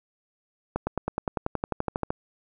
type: accelerating click train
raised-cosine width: 1 ms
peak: -12 dBFS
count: 16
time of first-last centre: 0.76-2.105 s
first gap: 110 ms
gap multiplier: 0.97
effects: none